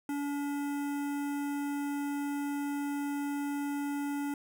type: tone with notch filter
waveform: square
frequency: 285.7 Hz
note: D4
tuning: 48 cents flat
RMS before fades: -34 dBFS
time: 0.09-4.34 s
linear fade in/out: 2 ms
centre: 4200 Hz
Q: 0.74
effects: none